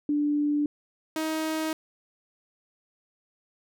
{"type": "tone pair in turn", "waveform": ["sine", "sawtooth"], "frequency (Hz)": [293.7, 315.7], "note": ["D4", "D#4"], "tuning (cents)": [0, 25], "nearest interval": "minor second", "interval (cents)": 125, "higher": "second", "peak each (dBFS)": [-22, -23], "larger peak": "first", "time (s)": [[0.09, 0.66], [1.16, 1.73]], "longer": "neither", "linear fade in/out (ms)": 2, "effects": []}